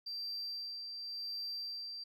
sine tone with tremolo, 4699 Hz, D8, in tune, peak -36 dBFS, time 0.06-2.04 s, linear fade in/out 10 ms, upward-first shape sine, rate 0.91 Hz, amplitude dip 45%, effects tanh soft clip ceiling -36 dBFS + 13-bit

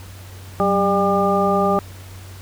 harmonic tone with a mistuned harmonic, 200 Hz, G3, 35 cents sharp, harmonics 1 / 2 / 3 / 4 / 6, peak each -21 / -21 / -21 / -21 / -21 dBFS, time 0.6-1.79 s, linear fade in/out 0 ms, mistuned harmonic 1, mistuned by -95 cents, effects added 94 Hz sine -36 dBFS peak until 2.41 s + pink hiss -43 dBFS RMS until 2.41 s

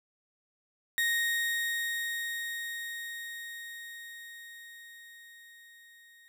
35% pulse tone with level ramp, 1864.7 Hz, A#6, in tune, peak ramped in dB -24 to -54 dBFS, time 0.98-6.28 s, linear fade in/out 0 ms, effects none

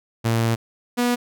sawtooth tone pair in turn, 114.6 / 243.1 Hz, A#2 / B3, -29 / -27 cents, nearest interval octave + minor second, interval 1302 cents, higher second, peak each -14 dBFS, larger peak neither, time 0.24-0.56 / 0.97-1.16 s, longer first, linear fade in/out 20 ms, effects none

